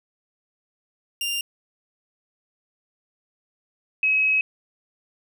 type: tone pair in turn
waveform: sawtooth / sine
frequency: 2794 / 2556 Hz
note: F7 / D#7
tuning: 0 / +46 cents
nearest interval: major second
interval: 154 cents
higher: first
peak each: -21 / -17 dBFS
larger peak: second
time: 1.21-1.41 / 4.03-4.41 s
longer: second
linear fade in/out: 2 ms
effects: none